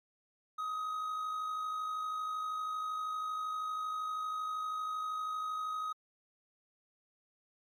triangle tone with amplitude modulation, 1259 Hz, D#6, 20 cents sharp, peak -31 dBFS, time 0.58-5.93 s, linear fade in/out 10 ms, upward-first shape sine, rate 52.7 Hz, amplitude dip 35%, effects MP3 96 kbps

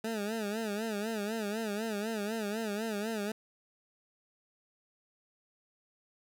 20% pulse tone with vibrato, 214.4 Hz, A3, 45 cents flat, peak -28 dBFS, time 0.04-3.32 s, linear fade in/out 5 ms, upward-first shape sine, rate 4 Hz, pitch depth 110 cents each way, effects none

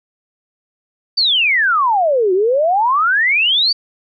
sine exponential two-way sweep, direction down then up, 4699 to 357.7 to 4699 Hz, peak -11 dBFS, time 1.17-3.73 s, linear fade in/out 10 ms, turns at 2.33 s, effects none

